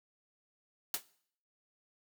white noise with exponential decay, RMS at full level -29 dBFS, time 0.94-1.03 s, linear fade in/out 2 ms, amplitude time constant 19 ms, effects noise-tail reverb RT60 0.6 s tail -20 dB re dry + high-pass 200 Hz 12 dB/octave

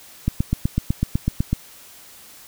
click train, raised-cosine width 5 ms, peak -6 dBFS, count 11, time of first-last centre 0.28-1.53 s, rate 8 Hz, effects white hiss -45 dBFS RMS until 2.47 s

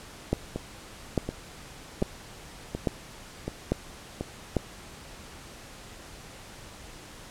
two click trains, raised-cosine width 2 ms, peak -17 / -10 dBFS, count 6 / 6, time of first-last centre 0.56-4.21 / 0.33-4.567 s, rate 1.37 / 1.18 Hz, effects pink hiss -46 dBFS RMS until 7.3 s + low-pass 10000 Hz 12 dB/octave

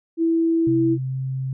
sine tone, 329.6 Hz, E4, in tune, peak -16 dBFS, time 0.17-0.98 s, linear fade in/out 50 ms
sine tone with pitch glide, 130.81 to 132.1 Hz, C3 to C3, 0 to +17 cents, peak -23 dBFS, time 0.67-1.53 s, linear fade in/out 2 ms, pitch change +17 cents, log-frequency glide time 1.06-1.17 s
effects none

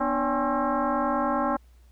sine tone with frequency modulation, 246.9 Hz, B3, in tune, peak -22 dBFS, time 0-1.57 s, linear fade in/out 10 ms, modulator 272 Hz, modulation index 4, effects added 60 Hz sine -51 dBFS peak until 1.91 s + pink hiss -66 dBFS RMS until 1.91 s

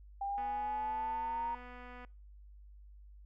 sine linear sweep, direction up, 791 to 939 Hz, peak -34 dBFS, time 0.21-1.55 s, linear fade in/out 5 ms
click train, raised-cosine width 0.5 ms, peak -37 dBFS, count 413, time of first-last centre 0.38-2.048 s, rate 247 Hz
effects noise-tail reverb RT60 0.4 s tail -26 dB re dry + added 50 Hz sine -52 dBFS peak until 3.25 s

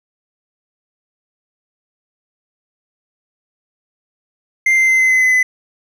triangle tone with pitch steps, 2093 / 2080 / 2067 / 2053 / 2040 / 2028 / 2015 Hz, C7 / C7 / C7 / C7 / C7 / B6 / B6, 0 / -11 / -22 / -33 / -44 / +45 / +34 cents, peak -8 dBFS, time 4.66-5.43 s, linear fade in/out 5 ms, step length 110 ms, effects none

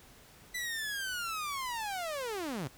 sawtooth linear sweep, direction down, 2000 to 116.54 Hz, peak -31 dBFS, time 0.54-2.68 s, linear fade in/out 10 ms, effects pink hiss -57 dBFS RMS until 2.77 s

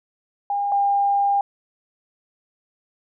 sine tone pair in turn, 808 / 802.4 Hz, G#5 / G5, -48 / +40 cents, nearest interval unison, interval 12 cents, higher first, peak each -20 / -16 dBFS, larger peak second, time 0.5-0.72 / 0.72-1.41 s, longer second, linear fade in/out 2 ms, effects none

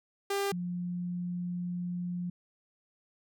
sawtooth / sine tone pair in turn, 398.4 / 176.9 Hz, G4 / F3, +28 / +23 cents, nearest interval octave + major second, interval 1405 cents, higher first, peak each -25 / -32 dBFS, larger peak first, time 0.3-0.52 / 0.52-2.3 s, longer second, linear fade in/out 5 ms, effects none

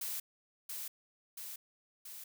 blue noise with echo, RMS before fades -39 dBFS, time 0.01-0.2 s, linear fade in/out 5 ms, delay 680 ms, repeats 3, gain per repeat -3 dB, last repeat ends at 2.24 s, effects none

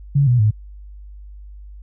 sine tone with pitch steps, 140.9 / 122.66 / 106.78 Hz, C#3 / B2 / G#2, +29 / -11 / +49 cents, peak -11 dBFS, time 0.15-0.51 s, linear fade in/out 10 ms, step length 120 ms, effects added 50 Hz sine -35 dBFS peak until 1.82 s

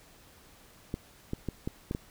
clicks, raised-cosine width 3 ms, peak -19 dBFS, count 6, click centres 0.941 / 1.334 / 1.487 / 1.675 / 1.911 / 1.949 s, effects pink hiss -57 dBFS RMS until 2.1 s

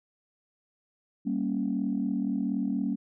sine chord, G diminished, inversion none, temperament equal, 196 / 233.1 / 277.2 Hz, G3 / Bb3 / Db4, 0 / 0 / 0 cents, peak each -30 dBFS, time 1.25-2.96 s, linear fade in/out 20 ms, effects tanh soft clip ceiling -18 dBFS

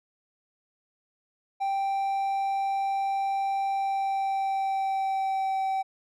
triangle tone with pitch glide, 784 to 770.1 Hz, G5 to G5, 0 to -31 cents, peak -23 dBFS, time 1.6-5.83 s, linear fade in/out 20 ms, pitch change -31 cents, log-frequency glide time 3.71-5.6 s, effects none

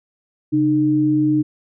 sine tone pair together, 136.7 / 304.8 Hz, C#3 / D#4, -24 / -36 cents, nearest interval octave + major second, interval 1388 cents, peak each -22 / -14 dBFS, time 0.52-1.43 s, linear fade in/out 20 ms, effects none

